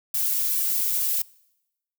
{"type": "noise with flanger", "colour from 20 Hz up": "violet", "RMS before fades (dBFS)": -24, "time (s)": [0.14, 1.22], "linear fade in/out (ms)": 5, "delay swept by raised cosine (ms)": [1.7, 2.8], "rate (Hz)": 2.2, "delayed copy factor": 0.5, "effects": ["noise-tail reverb RT60 0.9 s tail -24 dB re dry"]}